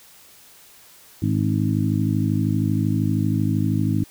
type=harmonic tone with a mistuned harmonic; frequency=52.8 Hz; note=G#1; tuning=29 cents sharp; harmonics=2 / 3 / 4 / 5 / 6; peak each=-22 / -24 / -25 / -26 / -27 dBFS; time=1.22-4.04 s; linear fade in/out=5 ms; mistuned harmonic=6; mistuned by=-30 cents; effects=white hiss -49 dBFS RMS until 4.1 s